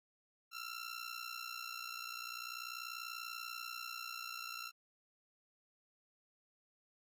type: ring-modulated tone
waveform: 15% pulse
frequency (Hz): 1356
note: E6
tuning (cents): +49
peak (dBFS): -34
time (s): 0.51-4.72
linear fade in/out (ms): 50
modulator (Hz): 30.2
effects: none